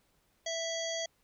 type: harmonic tone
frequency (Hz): 659.3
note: E5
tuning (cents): 0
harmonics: 1 / 3 / 5 / 7 / 9 / 10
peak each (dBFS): -36 / -42 / -40 / -43 / -43 / -43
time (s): 0.46-1.06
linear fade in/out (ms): 5
effects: pink hiss -72 dBFS RMS until 1.23 s